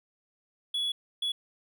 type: tone bursts at uneven times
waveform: triangle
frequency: 3385 Hz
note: G#7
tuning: 32 cents sharp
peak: -26 dBFS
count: 2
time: 0.74-0.92 / 1.22-1.32 s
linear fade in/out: 5 ms
effects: none